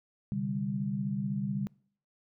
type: chord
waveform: sine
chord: C suspended second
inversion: none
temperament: equal with one note detuned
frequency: 130.81 / 146.83 / 198.73 Hz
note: C3 / D3 / G3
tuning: 0 / 0 / +24 cents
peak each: -36 / -36 / -32 dBFS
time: 0.32-1.67 s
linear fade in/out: 0 ms
effects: noise-tail reverb RT60 0.6 s tail -26 dB re dry